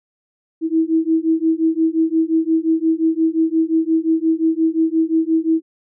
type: beating tone pair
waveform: sine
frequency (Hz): 320.5 / 326.2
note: E4 / E4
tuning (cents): -49 / -18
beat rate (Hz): 5.7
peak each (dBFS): -17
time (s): 0.61-5.62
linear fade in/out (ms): 50
effects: none